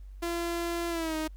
sawtooth tone with pitch glide, 341.4 to 313.1 Hz, F4 to D#4, -39 to +11 cents, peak -26 dBFS, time 0.22-1.28 s, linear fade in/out 10 ms, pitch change -150 cents, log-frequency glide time 0.89-1.16 s, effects added 48 Hz sine -42 dBFS peak until 1.36 s + pink hiss -71 dBFS RMS until 1.36 s

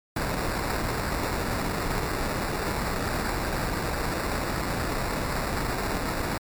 pink noise with sample-and-hold, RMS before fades -28 dBFS, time 0.16-6.38 s, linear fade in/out 5 ms, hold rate 3150 Hz, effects MP3 96 kbps

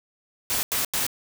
white noise bursts, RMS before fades -25 dBFS, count 3, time 0.5-1.066 s, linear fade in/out 0 ms, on 130 ms, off 88 ms, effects none

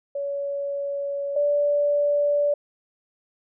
sine tone pair in turn, 564 / 580.5 Hz, C#5 / D5, +30 / -20 cents, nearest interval unison, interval 50 cents, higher second, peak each -25 / -18 dBFS, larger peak second, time 0.15-1.36 / 1.36-2.54 s, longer first, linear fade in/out 5 ms, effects none

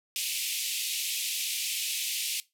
pink band-pass noise, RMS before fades -32 dBFS, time 0.16-2.4 s, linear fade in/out 0 ms, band 2400 to 15000 Hz, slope 48 dB/octave, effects noise-tail reverb RT60 0.2 s tail -19 dB re dry

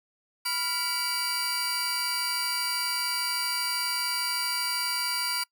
sawtooth tone cluster, 987 / 1399 / 2290 / 4713 Hz, B5 / F6 / D7 / D8, -1 / +3 / -44 / +5 cents, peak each -32 / -32 / -32 / -26 dBFS, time 0.45-5.44 s, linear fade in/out 10 ms, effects noise-tail reverb RT60 0.1 s tail -23 dB re dry

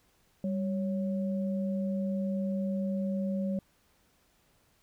sine tone pair together, 195.6 / 554.4 Hz, G3 / C#5, -4 / 0 cents, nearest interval octave + tritone, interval 1804 cents, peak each -29 / -37 dBFS, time 0.44-3.59 s, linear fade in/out 2 ms, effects pink hiss -68 dBFS RMS until 4.82 s

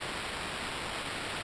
white noise with sample-and-hold, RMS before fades -37 dBFS, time 0-1.43 s, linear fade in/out 20 ms, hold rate 6300 Hz, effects resampled to 22050 Hz

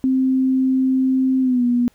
sine tone with pitch glide, 261.6 to 242.7 Hz, C4 to B3, 0 to -30 cents, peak -14 dBFS, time 0.04-1.88 s, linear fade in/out 0 ms, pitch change -130 cents, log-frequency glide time 1.41-1.64 s, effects pink hiss -59 dBFS RMS until 1.94 s

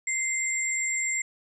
sine tone pair together, 2084 / 7427 Hz, C7 / A#8, -7 / -7 cents, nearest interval octave + minor seventh, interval 2200 cents, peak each -28 dBFS, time 0.07-1.22 s, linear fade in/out 5 ms, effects none

